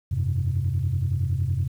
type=chord; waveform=sine; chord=F suspended second; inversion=none; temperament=equal; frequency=87.31 / 98 / 130.81 Hz; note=F2 / G2 / C3; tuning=0 / 0 / 0 cents; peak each=-25 dBFS; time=0.11-1.68 s; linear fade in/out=10 ms; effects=tanh soft clip ceiling -15 dBFS + 9-bit